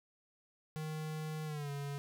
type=tone with pitch glide; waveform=square; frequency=155.56 to 141.83 Hz; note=D#3 to C#3; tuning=0 to +40 cents; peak=-39 dBFS; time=0.76-1.98 s; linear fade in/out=0 ms; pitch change=-160 cents; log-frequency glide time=1.45-1.7 s; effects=none